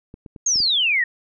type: clicks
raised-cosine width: 3 ms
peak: -25 dBFS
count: 5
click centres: 0.141 / 0.262 / 0.362 / 0.558 / 0.603 s
type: exponential sweep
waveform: sine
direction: down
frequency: 6670 to 1825 Hz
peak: -16 dBFS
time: 0.46-1.04 s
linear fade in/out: 5 ms
effects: none